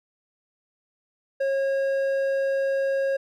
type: tone with hard clipping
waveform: sine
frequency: 544 Hz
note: C#5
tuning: 33 cents flat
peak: -23 dBFS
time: 1.4-3.17 s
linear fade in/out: 10 ms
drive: 6 dB
effects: none